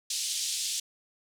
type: band-pass noise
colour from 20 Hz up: white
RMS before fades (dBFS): -32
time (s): 0.1-0.8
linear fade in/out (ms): 5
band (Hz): 3200 to 8400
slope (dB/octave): 24
effects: none